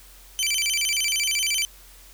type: tone with vibrato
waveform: 20% pulse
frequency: 2674 Hz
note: E7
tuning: 24 cents sharp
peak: -16 dBFS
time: 0.39-1.65 s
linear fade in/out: 0 ms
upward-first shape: square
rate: 13 Hz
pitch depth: 240 cents each way
effects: added 44 Hz sine -49 dBFS peak until 2.13 s + white hiss -50 dBFS RMS until 2.13 s